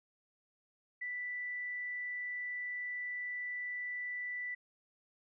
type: tone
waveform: sine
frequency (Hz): 1975.5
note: B6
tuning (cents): 0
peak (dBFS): -37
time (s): 1.01-4.55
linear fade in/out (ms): 10
effects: none